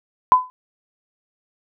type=tone with exponential decay; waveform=sine; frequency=1010 Hz; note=B5; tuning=39 cents sharp; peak=-4 dBFS; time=0.32-0.5 s; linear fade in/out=0 ms; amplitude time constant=38 ms; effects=none